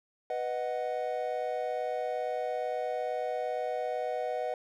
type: chord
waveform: triangle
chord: B major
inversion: none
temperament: equal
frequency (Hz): 493.9 / 622.3 / 740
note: B4 / D#5 / F#5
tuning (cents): 0 / 0 / 0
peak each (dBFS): -33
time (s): 0.3-4.54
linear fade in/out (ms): 2
effects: none